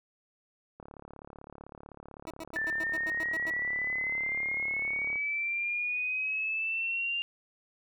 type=click train; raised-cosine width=1 ms; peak=-32 dBFS; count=157; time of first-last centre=0.8-5.158 s; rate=35.8 Hz
type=tone bursts; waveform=20% pulse; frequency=323.8 Hz; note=E4; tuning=31 cents flat; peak=-33 dBFS; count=10; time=2.27-3.5 s; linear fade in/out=0 ms; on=33 ms; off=100 ms
type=exponential sweep; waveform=sine; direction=up; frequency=1760 to 2801 Hz; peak=-29 dBFS; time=2.56-7.22 s; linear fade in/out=0 ms
effects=none